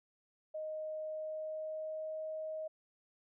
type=tone with pitch glide; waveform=sine; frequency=622.3 to 628.1 Hz; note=D#5 to D#5; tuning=0 to +16 cents; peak=-38 dBFS; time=0.54-2.68 s; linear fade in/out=10 ms; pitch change=+16 cents; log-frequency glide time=1.02-2.22 s; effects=none